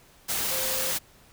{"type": "tone in noise", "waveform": "sine", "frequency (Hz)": 523.3, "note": "C5", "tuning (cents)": 0, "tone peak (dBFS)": -35, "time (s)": [0.5, 0.92], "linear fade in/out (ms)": 20, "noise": "white", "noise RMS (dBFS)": -28, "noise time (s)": [0.28, 0.99], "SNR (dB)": -10, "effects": ["pink hiss -56 dBFS RMS until 1.32 s"]}